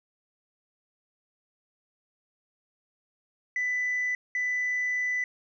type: tone bursts at uneven times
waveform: sine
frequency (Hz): 1992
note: B6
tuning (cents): +14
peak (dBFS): -24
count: 2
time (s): 3.56-4.15 / 4.35-5.24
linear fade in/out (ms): 2
effects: tanh soft clip ceiling -23 dBFS